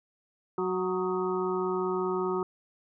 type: harmonic tone with a mistuned harmonic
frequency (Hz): 185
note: F#3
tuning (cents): 0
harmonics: 1 / 2 / 4 / 5 / 6 / 7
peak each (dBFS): -36 / -28 / -41 / -37 / -40 / -36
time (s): 0.58-2.43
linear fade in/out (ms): 2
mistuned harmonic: 7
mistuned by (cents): -55
effects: none